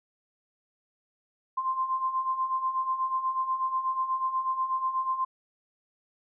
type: beating tone pair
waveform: sine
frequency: 1040 / 1048.2 Hz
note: C6 / C6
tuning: -11 / +3 cents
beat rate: 8.2 Hz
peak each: -33 / -27 dBFS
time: 1.57-5.25 s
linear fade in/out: 10 ms
effects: none

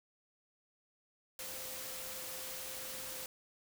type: tone in noise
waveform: sine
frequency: 520 Hz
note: C5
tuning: 11 cents flat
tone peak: -53 dBFS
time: 1.39-3.26 s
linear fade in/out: 2 ms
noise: white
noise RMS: -44 dBFS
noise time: 1.39-3.26 s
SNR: -12 dB
effects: none

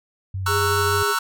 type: tone with vibrato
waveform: sine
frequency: 94.2 Hz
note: F#2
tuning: 32 cents sharp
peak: -24 dBFS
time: 0.34-1.03 s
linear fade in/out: 5 ms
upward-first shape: sine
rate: 5.3 Hz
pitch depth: 28 cents each way
type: chord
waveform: 45% pulse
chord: F# dominant seventh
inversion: first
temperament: just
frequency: 925 / 1110 / 1332 / 1480 Hz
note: A#5 / C#6 / E6 / F#6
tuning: -14 / +2 / +18 / 0 cents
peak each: -29 / -28 / -23 / -25 dBFS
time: 0.46-1.19 s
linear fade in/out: 5 ms
type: tone with tremolo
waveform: sine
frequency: 410.1 Hz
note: G#4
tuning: 22 cents flat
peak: -22 dBFS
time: 0.47-1.15 s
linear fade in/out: 50 ms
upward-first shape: sine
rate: 13 Hz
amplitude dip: 25%
effects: none

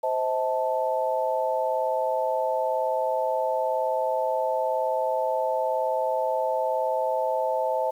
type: tone cluster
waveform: sine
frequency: 520 / 639 / 879 Hz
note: C5 / D#5 / A5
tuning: -11 / +46 / -2 cents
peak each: -27 dBFS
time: 0.03-7.91 s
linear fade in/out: 10 ms
effects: 9-bit

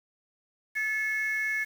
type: tone pair together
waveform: sine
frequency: 1726 / 2182 Hz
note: A6 / C#7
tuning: -34 / -28 cents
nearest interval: major third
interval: 406 cents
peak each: -28 dBFS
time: 0.75-1.65 s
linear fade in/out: 20 ms
effects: tanh soft clip ceiling -22 dBFS + 8-bit

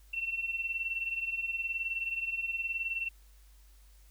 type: beating tone pair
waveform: sine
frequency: 2690 / 2709 Hz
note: E7 / E7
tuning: +34 / +47 cents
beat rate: 19 Hz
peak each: -38 / -33 dBFS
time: 0.13-3.09 s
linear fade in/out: 10 ms
effects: added 50 Hz sine -55 dBFS peak until 4.1 s + white hiss -66 dBFS RMS until 4.1 s

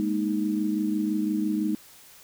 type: chord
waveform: sine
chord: Ab suspended second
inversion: none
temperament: just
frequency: 207.7 / 233.6 / 311.5 Hz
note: Ab3 / Bb3 / Eb4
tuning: 0 / +4 / +2 cents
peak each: -27 / -32 / -26 dBFS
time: 0-1.75 s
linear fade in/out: 0 ms
effects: white hiss -51 dBFS RMS until 2.23 s

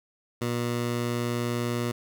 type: tone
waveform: 15% pulse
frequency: 120 Hz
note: B2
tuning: 49 cents flat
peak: -20 dBFS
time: 0.41-1.92 s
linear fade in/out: 10 ms
effects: none

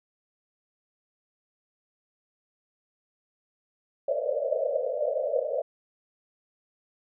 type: band-pass noise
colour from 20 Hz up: white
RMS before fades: -28 dBFS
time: 4.08-5.62 s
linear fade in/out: 5 ms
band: 490 to 630 Hz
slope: 96 dB/octave
effects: none

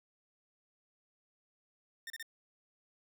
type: tone bursts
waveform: sawtooth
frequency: 1818 Hz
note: A#6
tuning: 44 cents flat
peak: -38 dBFS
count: 3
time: 2.07-2.227 s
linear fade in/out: 2 ms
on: 31 ms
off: 32 ms
effects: none

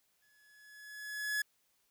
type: tone with exponential growth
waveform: 45% pulse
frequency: 1697 Hz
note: G#6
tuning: 37 cents sharp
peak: -30 dBFS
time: 0.22-1.42 s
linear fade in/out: 5 ms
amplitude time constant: 260 ms
effects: white hiss -75 dBFS RMS until 1.9 s

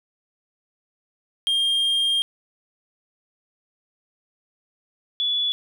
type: tone pair in turn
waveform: triangle / sine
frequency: 3212 / 3426 Hz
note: G7 / A7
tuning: +41 / -47 cents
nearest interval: minor second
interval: 112 cents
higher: second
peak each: -17 / -20 dBFS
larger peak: first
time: 1.47-2.22 / 5.2-5.52 s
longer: first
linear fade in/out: 0 ms
effects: none

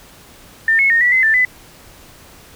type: tone with pitch steps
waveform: sine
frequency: 1802 / 2187 / 1846 / 1952 / 2048 / 1773 / 2005 Hz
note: A6 / C#7 / A#6 / B6 / C7 / A6 / B6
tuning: +41 / -24 / -17 / -21 / -38 / +13 / +26 cents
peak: -10 dBFS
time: 0.68-1.45 s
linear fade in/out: 2 ms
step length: 110 ms
effects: pink hiss -43 dBFS RMS until 2.55 s

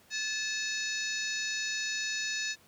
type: harmonic tone with a mistuned harmonic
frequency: 866 Hz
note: A5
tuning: 28 cents flat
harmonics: 2 / 3 / 4 / 5 / 6 / 7 / 8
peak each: -36 / -38 / -39 / -40 / -41 / -41 / -42 dBFS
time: 0.1-2.56 s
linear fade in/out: 50 ms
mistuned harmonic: 4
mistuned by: +130 cents
effects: pink hiss -61 dBFS RMS until 2.67 s + high-pass 100 Hz 12 dB/octave

